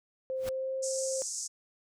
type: tone with pitch glide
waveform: sine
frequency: 523.3 to 528.8 Hz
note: C5 to C5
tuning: 0 to +18 cents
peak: -31 dBFS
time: 0.3-1.22 s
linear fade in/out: 0 ms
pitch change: +18 cents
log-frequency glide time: 0.45-0.76 s
type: noise with exponential growth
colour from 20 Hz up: pink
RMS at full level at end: -37 dBFS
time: 0.36-0.49 s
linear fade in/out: 1 ms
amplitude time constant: 28 ms
type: band-pass noise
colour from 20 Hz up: white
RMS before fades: -37 dBFS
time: 0.82-1.48 s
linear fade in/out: 20 ms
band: 5600 to 8300 Hz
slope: 48 dB/octave
effects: none